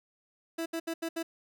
30% pulse tone bursts at uneven times, 329.6 Hz, E4, in tune, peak -29 dBFS, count 5, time 0.58-0.66 / 0.73-0.8 / 0.87-0.94 / 1.02-1.09 / 1.16-1.23 s, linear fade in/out 10 ms, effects none

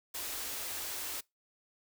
white band-stop noise, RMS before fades -39 dBFS, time 0.14-1.21 s, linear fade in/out 10 ms, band 110 to 250 Hz, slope 48 dB/octave, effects noise-tail reverb RT60 0.2 s tail -24 dB re dry

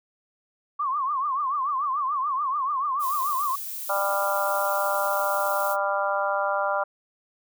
sine tone with vibrato, 1116 Hz, C#6, 11 cents sharp, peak -23 dBFS, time 0.79-3.56 s, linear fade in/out 10 ms, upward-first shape triangle, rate 6.9 Hz, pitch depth 170 cents each way
violet noise, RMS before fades -34 dBFS, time 2.99-5.77 s, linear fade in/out 50 ms
harmonic tone, 198.3 Hz, G3, 20 cents sharp, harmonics 3 / 4 / 5 / 6 / 7, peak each -27 / -29 / -30 / -30 / -29 dBFS, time 3.89-6.84 s, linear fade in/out 10 ms
effects none

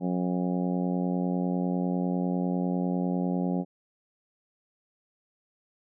harmonic tone, 90 Hz, F#2, 47 cents flat, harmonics 2 / 3 / 4 / 5 / 6 / 7 / 8 / 9, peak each -27 / -31 / -37 / -40 / -38 / -42 / -41 / -42 dBFS, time 0-3.65 s, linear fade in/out 50 ms, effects none

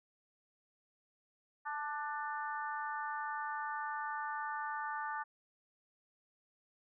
harmonic tone with a mistuned harmonic, 296.8 Hz, D4, 18 cents sharp, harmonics 3 / 4 / 5 / 6, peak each -40 / -42 / -44 / -46 dBFS, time 1.65-5.24 s, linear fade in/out 20 ms, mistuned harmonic 3, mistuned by -24 cents, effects none

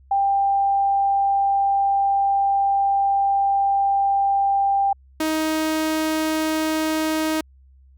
sine / sawtooth tone pair in turn, 792 / 314.3 Hz, G5 / D#4, +18 / +18 cents, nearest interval octave + major third, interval 1600 cents, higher first, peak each -16 dBFS, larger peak neither, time 0.11-4.93 / 5.2-7.41 s, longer first, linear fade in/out 5 ms, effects added 66 Hz sine -48 dBFS peak until 7.97 s

